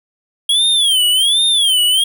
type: tone with vibrato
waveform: square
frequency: 3272 Hz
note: G#7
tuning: 26 cents flat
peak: -11 dBFS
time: 0.49-2.04 s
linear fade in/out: 5 ms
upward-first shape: sine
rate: 1.3 Hz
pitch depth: 190 cents each way
effects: none